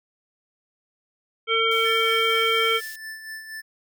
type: harmonic tone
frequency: 451.7 Hz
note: A4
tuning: 45 cents sharp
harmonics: 1 / 3 / 5 / 7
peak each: -24 / -24 / -24 / -24 dBFS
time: 1.47-2.81 s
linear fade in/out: 50 ms
type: high-pass noise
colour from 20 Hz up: white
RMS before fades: -41 dBFS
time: 1.71-2.96 s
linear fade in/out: 5 ms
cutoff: 3000 Hz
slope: 12 dB/octave
type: tone with tremolo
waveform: square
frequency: 1760 Hz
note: A6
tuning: in tune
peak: -33 dBFS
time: 1.84-3.62 s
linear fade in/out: 20 ms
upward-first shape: sine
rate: 4.2 Hz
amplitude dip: 55%
effects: none